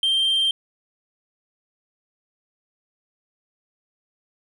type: tone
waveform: sine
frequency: 3159 Hz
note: G7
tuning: 13 cents sharp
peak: -15 dBFS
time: 0.03-0.51 s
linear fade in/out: 2 ms
effects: tanh soft clip ceiling -16 dBFS + 9-bit